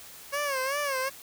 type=tone with vibrato; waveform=15% pulse; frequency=551 Hz; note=C#5; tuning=11 cents flat; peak=-21 dBFS; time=0.32-1.1 s; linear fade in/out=20 ms; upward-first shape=sine; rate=2.6 Hz; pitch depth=110 cents each way; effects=white hiss -47 dBFS RMS until 1.22 s